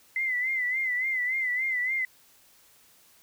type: tone with vibrato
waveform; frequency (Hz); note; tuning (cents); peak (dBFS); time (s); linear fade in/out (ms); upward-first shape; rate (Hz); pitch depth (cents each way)
sine; 2037; C7; -47; -25; 0.16-2.05; 2; sine; 3.5; 71
effects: white hiss -59 dBFS RMS until 3.22 s